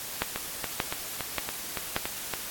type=two click trains; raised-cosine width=0.3 ms; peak=-14 / -9 dBFS; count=8 / 4; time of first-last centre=0.36-2.337 / 0.22-1.964 s; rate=3.54 / 1.72 Hz; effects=white hiss -37 dBFS RMS until 2.5 s + AAC 64 kbps